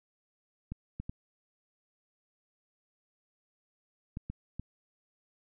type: clicks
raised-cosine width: 5 ms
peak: -25 dBFS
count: 6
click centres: 0.72 / 1 / 1.095 / 4.171 / 4.3 / 4.596 s
effects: none